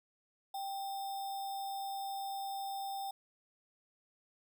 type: tone with sample-and-hold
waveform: sine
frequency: 786 Hz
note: G5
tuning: 4 cents sharp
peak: -37 dBFS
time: 0.54-3.11 s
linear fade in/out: 5 ms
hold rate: 4410 Hz
effects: none